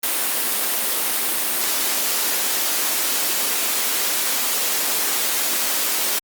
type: high-pass noise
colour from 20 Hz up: white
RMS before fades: -21 dBFS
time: 0.03-6.19 s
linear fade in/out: 5 ms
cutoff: 230 Hz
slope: 24 dB/octave
effects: Opus 32 kbps